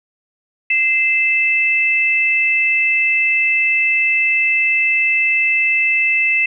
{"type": "tone pair together", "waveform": "sine", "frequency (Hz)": [2077, 2637], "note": ["C7", "E7"], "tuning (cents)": [-13, 0], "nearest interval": "major third", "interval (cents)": 413, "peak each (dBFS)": [-17, -14], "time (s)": [0.7, 6.46], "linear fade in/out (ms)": 5, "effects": []}